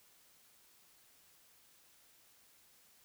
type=silence; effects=white hiss -66 dBFS RMS until 3.04 s